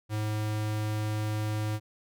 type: tone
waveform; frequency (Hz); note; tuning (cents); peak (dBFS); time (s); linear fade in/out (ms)
square; 107; A2; -48; -29; 0.09-1.8; 50
effects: none